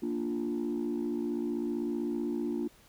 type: chord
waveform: sine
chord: Bb major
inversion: none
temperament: equal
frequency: 233.1 / 293.7 / 349.2 Hz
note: Bb3 / D4 / F4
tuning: 0 / 0 / 0 cents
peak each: -33 dBFS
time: 0.02-2.68 s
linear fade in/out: 10 ms
effects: tanh soft clip ceiling -25 dBFS + pink hiss -60 dBFS RMS until 2.88 s